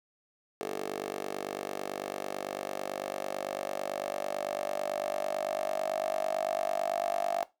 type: tone with high-pass filter sweep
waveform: 10% pulse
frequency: 49 Hz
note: G1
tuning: in tune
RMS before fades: -34 dBFS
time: 0.61-7.43 s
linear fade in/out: 0 ms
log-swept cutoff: 450 to 680 Hz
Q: 9.8
effects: noise-tail reverb RT60 0.2 s tail -17 dB re dry